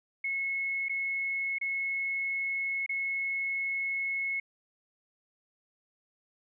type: tone with dropouts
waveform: sine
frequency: 2184 Hz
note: C#7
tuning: 26 cents flat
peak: -29 dBFS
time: 0.24-4.4 s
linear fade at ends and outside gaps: 5 ms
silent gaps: 0.885-0.894 / 1.585-1.612 / 2.863-2.892 s
effects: none